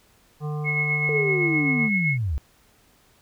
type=harmonic tone; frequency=150 Hz; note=D3; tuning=37 cents sharp; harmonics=1 / 3 / 5 / 7 / 8; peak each=-26 / -36 / -40 / -43 / -44 dBFS; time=0.4-1.9 s; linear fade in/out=50 ms
type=tone with tremolo; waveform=sine; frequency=2179 Hz; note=C#7; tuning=30 cents flat; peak=-20 dBFS; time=0.64-2.18 s; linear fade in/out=50 ms; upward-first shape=sine; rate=7.8 Hz; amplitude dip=40%
type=linear sweep; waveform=sine; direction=down; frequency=453.9 to 61.74 Hz; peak=-22 dBFS; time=1.09-2.38 s; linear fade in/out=0 ms
effects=pink hiss -59 dBFS RMS until 3.21 s